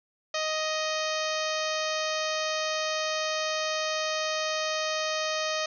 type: harmonic tone with a mistuned harmonic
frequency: 624 Hz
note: D#5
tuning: 5 cents sharp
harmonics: 1 / 2 / 3 / 4 / 5 / 6 / 7 / 8 / 9 / 10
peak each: -31 / -34 / -36 / -37 / -38 / -39 / -39 / -40 / -41 / -41 dBFS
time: 0.34-5.66 s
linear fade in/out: 5 ms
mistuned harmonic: 10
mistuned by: +23 cents
effects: none